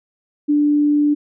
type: tone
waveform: sine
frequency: 294.1 Hz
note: D4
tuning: 3 cents sharp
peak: -12 dBFS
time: 0.48-1.15 s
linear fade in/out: 20 ms
effects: none